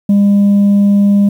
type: tone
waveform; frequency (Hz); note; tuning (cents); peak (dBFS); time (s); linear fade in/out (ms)
sine; 201.7; G3; +50; -3; 0.09-1.29; 5
effects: tanh soft clip ceiling -5 dBFS + 7-bit